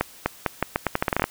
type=accelerating click train; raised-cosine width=0.5 ms; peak=-5 dBFS; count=14; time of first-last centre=0.01-1.241 s; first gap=250 ms; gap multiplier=0.81; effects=white hiss -47 dBFS RMS until 1.3 s